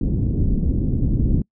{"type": "low-pass noise", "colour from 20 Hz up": "pink", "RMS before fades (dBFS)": -19, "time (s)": [0.01, 1.42], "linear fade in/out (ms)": 2, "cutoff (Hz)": 290, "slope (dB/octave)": 24, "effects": ["noise-tail reverb RT60 0.1 s tail -26 dB re dry"]}